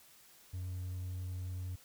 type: tone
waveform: triangle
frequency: 91.1 Hz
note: F#2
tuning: 26 cents flat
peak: -35 dBFS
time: 0.53-1.76 s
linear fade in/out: 10 ms
effects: tanh soft clip ceiling -31 dBFS + white hiss -61 dBFS RMS until 1.84 s